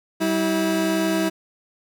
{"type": "tone pair together", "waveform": "30% pulse", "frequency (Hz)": [192.8, 324.2], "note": ["G3", "E4"], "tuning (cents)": [-28, -29], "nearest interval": "major sixth", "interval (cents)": 899, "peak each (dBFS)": [-22, -18], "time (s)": [0.2, 1.3], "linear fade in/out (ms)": 20, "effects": []}